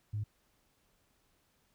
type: tone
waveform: sine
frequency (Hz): 105.1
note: G#2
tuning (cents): +21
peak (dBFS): -32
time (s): 0.13-0.24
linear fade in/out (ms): 10
effects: tanh soft clip ceiling -28 dBFS + pink hiss -73 dBFS RMS until 1.74 s